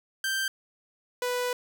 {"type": "tone pair in turn", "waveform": "sawtooth", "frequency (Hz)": [1568, 493.9], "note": ["G6", "B4"], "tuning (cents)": [0, 0], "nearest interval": "octave + minor sixth", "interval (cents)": 2000, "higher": "first", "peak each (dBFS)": -23, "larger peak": "neither", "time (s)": [[0.24, 0.48], [1.22, 1.53]], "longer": "second", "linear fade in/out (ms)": 2, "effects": []}